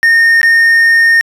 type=tone with dropouts; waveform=triangle; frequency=1835 Hz; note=A#6; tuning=28 cents flat; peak=-3 dBFS; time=0.03-1.21 s; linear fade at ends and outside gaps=0 ms; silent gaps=0.415-0.431 s; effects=resampled to 32000 Hz